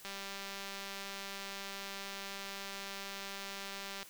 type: click train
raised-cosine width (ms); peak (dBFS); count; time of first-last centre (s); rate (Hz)
0.2; -26; 785; 0.05-4.03; 197
effects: white hiss -55 dBFS RMS until 4.09 s